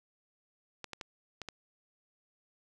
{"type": "clicks", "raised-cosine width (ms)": 0.2, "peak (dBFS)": -23, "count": 5, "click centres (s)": [0.843, 0.933, 1.012, 1.417, 1.487], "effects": []}